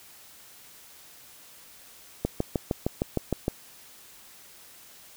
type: click train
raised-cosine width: 2 ms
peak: -11 dBFS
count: 9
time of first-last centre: 2.25-3.481 s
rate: 6.5 Hz
effects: white hiss -51 dBFS RMS until 5.16 s